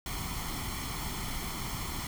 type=noise with comb filter; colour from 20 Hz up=pink; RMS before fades=-36 dBFS; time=0.06-2.07 s; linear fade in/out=2 ms; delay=0.93 ms; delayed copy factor=+0.65; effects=none